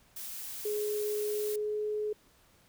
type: noise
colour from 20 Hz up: blue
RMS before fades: -41 dBFS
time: 0.16-1.56 s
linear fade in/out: 5 ms
type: tone with pitch glide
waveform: sine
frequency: 420 to 423.4 Hz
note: G#4 to G#4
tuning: +19 to +33 cents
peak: -30 dBFS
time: 0.65-2.13 s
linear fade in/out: 5 ms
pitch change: +14 cents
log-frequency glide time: 1.24-1.86 s
effects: pink hiss -64 dBFS RMS until 2.68 s